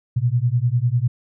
sine beating tone pair, 116.54 / 126.54 Hz, A#2 / B2, 0 / +43 cents, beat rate 10 Hz, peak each -19 / -19 dBFS, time 0.16-1.08 s, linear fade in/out 10 ms, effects none

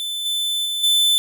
45% pulse tone with level steps, 3520 Hz, A7, in tune, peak -24 / -20 / -22 / -14 dBFS, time 0-1.18 s, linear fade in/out 0 ms, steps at 0.25 / 0.65 / 0.83 s, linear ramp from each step 10 ms, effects none

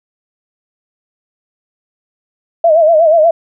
sine tone with vibrato, 645 Hz, E5, 38 cents flat, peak -5 dBFS, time 2.64-3.31 s, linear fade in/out 5 ms, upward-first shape sine, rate 8.3 Hz, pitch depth 100 cents each way, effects none

